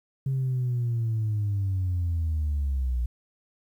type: linear sweep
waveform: sine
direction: down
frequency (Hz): 135.6 to 58.7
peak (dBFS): -22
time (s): 0.26-3.06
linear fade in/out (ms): 5
effects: tanh soft clip ceiling -21 dBFS + 10-bit